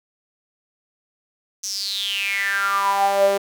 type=tone with high-pass filter sweep; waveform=sawtooth; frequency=198.5 Hz; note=G3; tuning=22 cents sharp; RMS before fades=-21 dBFS; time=1.63-3.38 s; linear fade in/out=10 ms; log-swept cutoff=6100 to 480 Hz; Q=9.4; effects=none